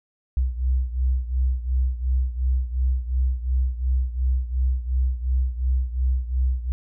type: beating tone pair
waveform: sine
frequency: 62.8 / 65.6 Hz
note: B1 / C2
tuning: +30 / +5 cents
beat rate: 2.8 Hz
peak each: -21 / -25 dBFS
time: 0.37-6.72 s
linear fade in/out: 0 ms
effects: none